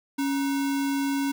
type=tone with sample-and-hold; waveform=sine; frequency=277.2 Hz; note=C#4; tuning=in tune; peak=-23 dBFS; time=0.18-1.32 s; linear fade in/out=10 ms; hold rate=1225 Hz; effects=none